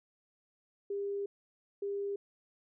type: tone bursts at uneven times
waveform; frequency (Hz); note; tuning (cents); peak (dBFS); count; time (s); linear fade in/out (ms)
sine; 401.2; G4; +40; -33; 2; 0.9-1.26 / 1.82-2.16; 5
effects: none